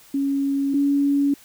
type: tone pair in turn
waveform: sine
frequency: 277.2 / 282.2 Hz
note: C#4 / C#4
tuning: 0 / +31 cents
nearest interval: unison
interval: 31 cents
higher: second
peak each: -19 / -16 dBFS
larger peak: second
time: 0.14-0.74 / 0.74-1.34 s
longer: neither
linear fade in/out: 5 ms
effects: white hiss -50 dBFS RMS until 1.44 s